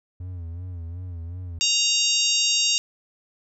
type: tone with vibrato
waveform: triangle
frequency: 87 Hz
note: F2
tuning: 6 cents flat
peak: -29 dBFS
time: 0.2-1.59 s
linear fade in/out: 5 ms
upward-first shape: sine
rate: 2.7 Hz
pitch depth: 93 cents each way
type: harmonic tone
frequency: 932.3 Hz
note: A#5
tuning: in tune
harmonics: 3 / 4 / 5 / 6 / 7 / 8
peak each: -24 / -25 / -26 / -27 / -27 / -28 dBFS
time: 1.61-2.78 s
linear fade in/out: 0 ms
effects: none